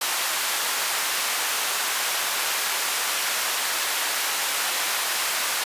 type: high-pass noise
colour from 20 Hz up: pink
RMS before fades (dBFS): -25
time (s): 0.01-5.64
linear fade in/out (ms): 5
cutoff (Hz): 990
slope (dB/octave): 12
effects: resampled to 32000 Hz